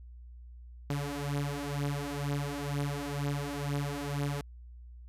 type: beating tone pair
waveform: sawtooth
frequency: 142 / 144.1 Hz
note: C#3 / D3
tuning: +42 / -33 cents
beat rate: 2.1 Hz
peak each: -31 dBFS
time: 0.9-4.41 s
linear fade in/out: 2 ms
effects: added 60 Hz sine -46 dBFS peak until 5.08 s + resampled to 32000 Hz